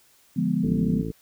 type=chord; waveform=sine; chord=D diminished seventh; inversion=none; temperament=equal; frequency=146.83 / 174.61 / 207.7 / 246.9 Hz; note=D3 / F3 / Ab3 / Cb4; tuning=0 / 0 / 0 / 0 cents; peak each=-30 / -25 / -26 / -26 dBFS; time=0.36-1.02 s; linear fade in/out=10 ms
type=harmonic tone; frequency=55 Hz; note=A1; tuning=in tune; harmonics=1 / 2 / 3 / 4 / 5 / 6 / 7 / 8; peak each=-36 / -36 / -32 / -37 / -35 / -38 / -44 / -36 dBFS; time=0.63-1.12 s; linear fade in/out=10 ms
effects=white hiss -59 dBFS RMS until 1.21 s

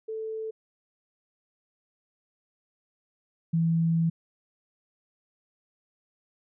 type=tone pair in turn; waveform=sine; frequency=440.5 / 165 Hz; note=A4 / E3; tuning=+2 / +2 cents; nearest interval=octave + perfect fourth; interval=1700 cents; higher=first; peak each=-31 / -21 dBFS; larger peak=second; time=0.08-0.51 / 3.53-4.1 s; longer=second; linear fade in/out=10 ms; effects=none

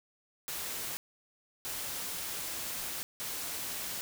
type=noise bursts at uneven times; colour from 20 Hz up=white; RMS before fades=-38 dBFS; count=3; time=0.48-0.97 / 1.65-3.03 / 3.2-4.01 s; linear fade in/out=0 ms; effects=none

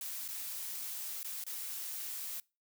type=noise with dropouts; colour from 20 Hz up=blue; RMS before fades=-41 dBFS; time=0.01-2.4 s; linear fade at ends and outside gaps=2 ms; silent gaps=0.28-0.286 / 1.231-1.245 / 1.439-1.465 s; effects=noise-tail reverb RT60 0.3 s tail -25 dB re dry

